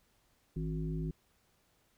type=harmonic tone with a mistuned harmonic; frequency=53 Hz; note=G#1; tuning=36 cents sharp; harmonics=1 / 3 / 5 / 7; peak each=-39 / -35 / -44 / -45 dBFS; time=0.56-1.11 s; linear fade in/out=5 ms; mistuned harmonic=7; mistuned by=-37 cents; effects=pink hiss -72 dBFS RMS until 1.97 s